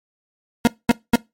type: tone bursts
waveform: 40% pulse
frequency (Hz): 235.8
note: A#3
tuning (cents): +20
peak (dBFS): -9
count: 3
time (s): 0.65-1.156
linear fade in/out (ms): 0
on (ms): 22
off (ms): 220
effects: noise-tail reverb RT60 0.2 s tail -21 dB re dry + MP3 64 kbps